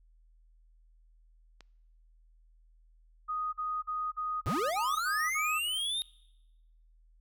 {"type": "click", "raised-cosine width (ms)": 0.2, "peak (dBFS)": -33, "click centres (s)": 1.607}
{"type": "tone bursts", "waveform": "sine", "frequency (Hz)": 1244.5, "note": "D#6", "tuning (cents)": 0, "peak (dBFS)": -31, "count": 8, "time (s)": [3.28, 5.595], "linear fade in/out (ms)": 20, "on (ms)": 250, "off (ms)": 45}
{"type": "linear sweep", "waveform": "square", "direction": "up", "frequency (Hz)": [71, 3729], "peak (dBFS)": -31, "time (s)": [4.46, 6.02], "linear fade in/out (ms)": 0}
{"effects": ["noise-tail reverb RT60 1.0 s tail -24 dB re dry", "added 40 Hz sine -59 dBFS peak until 7.2 s"]}